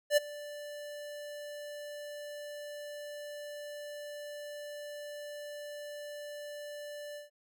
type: tone with ADSR envelope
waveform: square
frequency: 587.3 Hz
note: D5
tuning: in tune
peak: -21 dBFS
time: 0.1-7.3 s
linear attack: 70 ms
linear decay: 17 ms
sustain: -21 dB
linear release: 140 ms
effects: none